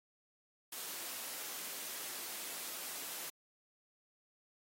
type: high-pass noise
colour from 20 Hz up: white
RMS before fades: -44 dBFS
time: 0.72-3.3 s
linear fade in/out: 5 ms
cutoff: 240 Hz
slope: 12 dB/octave
effects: AAC 48 kbps